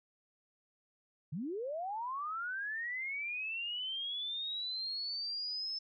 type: linear sweep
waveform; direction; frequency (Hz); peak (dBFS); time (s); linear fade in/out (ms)
sine; up; 130.81 to 5274; -36; 1.32-5.79; 10
effects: none